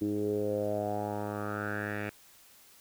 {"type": "tone with low-pass filter sweep", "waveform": "10% pulse", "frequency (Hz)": 103.83, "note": "G#2", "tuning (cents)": 0, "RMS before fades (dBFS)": -33, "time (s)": [0.01, 2.1], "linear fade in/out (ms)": 10, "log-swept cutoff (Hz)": [320, 2200], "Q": 5.1, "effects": ["white hiss -58 dBFS RMS until 2.8 s"]}